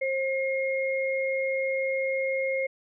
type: tone pair together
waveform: sine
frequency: 532 / 2142 Hz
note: C5 / C7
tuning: +29 / +40 cents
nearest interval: 2 octaves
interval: 2411 cents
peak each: -26 / -30 dBFS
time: 0.01-2.67 s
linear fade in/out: 10 ms
effects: none